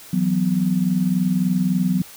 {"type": "chord", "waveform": "sine", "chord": "E suspended second", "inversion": "none", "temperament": "equal with one note detuned", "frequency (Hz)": [164.81, 185, 248.5], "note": ["E3", "F#3", "B3"], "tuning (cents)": [0, 0, 11], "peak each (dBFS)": [-24, -18, -24], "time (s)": [0.13, 2.02], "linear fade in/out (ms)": 5, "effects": ["white hiss -42 dBFS RMS until 2.16 s"]}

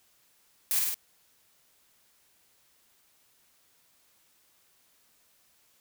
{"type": "noise with echo", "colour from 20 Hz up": "blue", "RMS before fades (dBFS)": -27, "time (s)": [0.71, 0.79], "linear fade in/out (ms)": 0, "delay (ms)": 51, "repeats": 3, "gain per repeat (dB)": -2, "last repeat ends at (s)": 0.943, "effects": ["white hiss -66 dBFS RMS until 5.8 s"]}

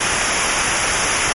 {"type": "noise with comb filter", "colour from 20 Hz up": "pink", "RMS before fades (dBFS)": -18, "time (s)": [0, 1.33], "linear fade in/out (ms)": 10, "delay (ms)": 0.24, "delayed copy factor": -0.75, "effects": ["MP3 48 kbps"]}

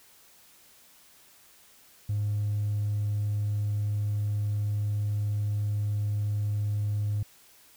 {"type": "tone with hard clipping", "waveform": "sine", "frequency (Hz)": 103.83, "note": "G#2", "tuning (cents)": 0, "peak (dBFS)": -26, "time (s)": [2.09, 7.23], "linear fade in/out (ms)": 5, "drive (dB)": 1, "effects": ["white hiss -57 dBFS RMS until 7.76 s"]}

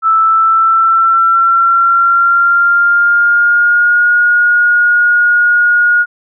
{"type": "tone with pitch glide", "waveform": "sine", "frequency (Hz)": [1318.5, 1437.8], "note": ["E6", "F6"], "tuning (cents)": [0, 50], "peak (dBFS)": -6, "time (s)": [0.02, 6.06], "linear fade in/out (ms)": 50, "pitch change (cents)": 150, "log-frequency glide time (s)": [0.21, 4.09], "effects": []}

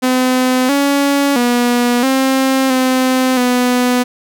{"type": "tone with pitch steps", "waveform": "sawtooth", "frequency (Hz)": [255, 281.4, 242.4, 265.5, 257.9, 248], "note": ["C4", "C#4", "B3", "C4", "C4", "B3"], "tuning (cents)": [-44, 26, -32, 25, -25, 7], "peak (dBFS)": -7, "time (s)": [0.02, 4.04], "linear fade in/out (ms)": 20, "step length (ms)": 670, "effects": []}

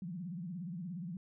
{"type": "tone with vibrato", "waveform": "sine", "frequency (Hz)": 175.5, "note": "F3", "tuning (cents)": 9, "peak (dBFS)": -39, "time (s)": [0.02, 1.17], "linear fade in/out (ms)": 2, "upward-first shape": "sine", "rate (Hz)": 17, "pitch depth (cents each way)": 180, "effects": []}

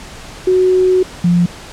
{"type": "tone pair in turn", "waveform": "sine", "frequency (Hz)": [370, 174.62], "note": ["F#4", "F3"], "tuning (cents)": [0, 0], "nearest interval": "octave + minor second", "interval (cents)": 1300, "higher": "first", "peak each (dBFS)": -8, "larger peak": "neither", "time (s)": [[0.47, 1.03], [1.24, 1.46]], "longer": "first", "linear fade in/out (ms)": 5, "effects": ["pink hiss -33 dBFS RMS until 1.72 s", "low-pass 8000 Hz 12 dB/octave"]}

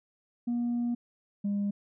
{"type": "tone pair in turn", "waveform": "sine", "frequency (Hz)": [239.2, 202.4], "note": ["A#3", "G#3"], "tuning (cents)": [45, -44], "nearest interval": "minor third", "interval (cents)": 289, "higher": "first", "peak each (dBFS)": -25, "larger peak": "neither", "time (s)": [[0.47, 0.95], [1.44, 1.71]], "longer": "first", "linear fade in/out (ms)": 10, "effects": ["tanh soft clip ceiling -25 dBFS"]}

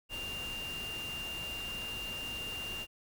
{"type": "tone in noise", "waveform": "sine", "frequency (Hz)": 2793, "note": "F7", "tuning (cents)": -1, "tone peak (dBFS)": -38, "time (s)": [0.09, 2.87], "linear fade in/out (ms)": 50, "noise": "pink", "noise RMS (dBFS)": -45, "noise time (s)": [0.09, 2.87], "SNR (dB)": 4, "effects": []}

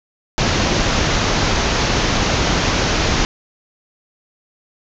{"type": "low-pass noise", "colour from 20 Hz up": "pink", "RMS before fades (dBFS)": -17, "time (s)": [0.38, 3.25], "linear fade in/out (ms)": 0, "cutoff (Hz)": 6700, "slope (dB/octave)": 96, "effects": []}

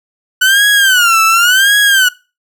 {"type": "tone with vibrato", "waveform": "30% pulse", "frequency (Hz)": 1480, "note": "F#6", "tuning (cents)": 0, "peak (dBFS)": -4, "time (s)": [0.41, 2.09], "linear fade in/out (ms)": 10, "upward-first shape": "sine", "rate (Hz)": 0.91, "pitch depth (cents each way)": 200, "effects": ["noise-tail reverb RT60 0.3 s tail -21 dB re dry"]}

